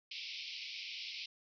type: band-pass noise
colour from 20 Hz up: pink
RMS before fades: -45 dBFS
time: 0.11-1.26 s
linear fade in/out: 5 ms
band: 2200 to 5400 Hz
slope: 96 dB/octave
effects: none